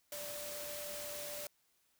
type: tone in noise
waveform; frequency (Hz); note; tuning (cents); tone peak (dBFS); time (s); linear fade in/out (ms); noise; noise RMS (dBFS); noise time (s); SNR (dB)
sine; 587.3; D5; 0; -46; 0.12-1.47; 2; white; -45; 0.12-1.47; -4
effects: white hiss -75 dBFS RMS until 1.99 s